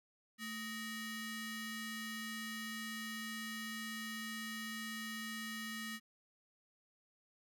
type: ring-modulated tone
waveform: sawtooth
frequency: 1040 Hz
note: C6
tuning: 11 cents flat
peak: -35 dBFS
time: 0.38-6 s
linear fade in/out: 50 ms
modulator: 819 Hz
effects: none